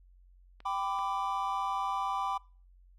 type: clicks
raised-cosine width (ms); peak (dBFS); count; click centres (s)
0.3; -34; 2; 0.604 / 0.989
type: chord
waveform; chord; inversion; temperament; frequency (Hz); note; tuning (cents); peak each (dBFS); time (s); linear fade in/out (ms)
triangle; G major; none; equal with one note detuned; 784 / 999.2 / 1174.7; G5 / B5 / D6; 0 / +20 / 0; -33; 0.65-2.38; 10
effects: noise-tail reverb RT60 0.4 s tail -25 dB re dry + added 45 Hz sine -56 dBFS peak until 2.98 s